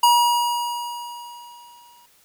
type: tone with exponential decay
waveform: square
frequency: 957 Hz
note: A#5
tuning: 45 cents sharp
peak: -12 dBFS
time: 0.03-2.06 s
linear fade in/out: 5 ms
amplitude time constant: 440 ms
effects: white hiss -57 dBFS RMS until 2.24 s